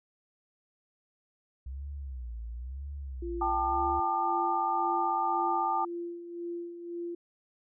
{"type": "tone with vibrato", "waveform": "sine", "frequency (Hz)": 63.5, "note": "B1", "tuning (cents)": 49, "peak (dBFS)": -36, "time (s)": [1.66, 4], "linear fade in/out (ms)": 5, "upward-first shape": "sine", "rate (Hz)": 0.99, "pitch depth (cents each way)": 200}
{"type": "tone with tremolo", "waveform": "sine", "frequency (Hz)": 344.2, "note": "F4", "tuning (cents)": -25, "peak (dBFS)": -33, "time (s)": [3.22, 7.15], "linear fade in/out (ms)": 5, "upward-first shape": "sine", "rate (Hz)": 1.9, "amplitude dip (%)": 60}
{"type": "chord", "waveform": "sine", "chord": "G suspended second", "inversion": "none", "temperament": "equal with one note detuned", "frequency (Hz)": [784, 880, 1202.1], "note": ["G5", "A5", "D6"], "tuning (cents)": [0, 0, 40], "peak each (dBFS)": [-31, -30, -31], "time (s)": [3.41, 5.85], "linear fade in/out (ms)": 5}
{"effects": []}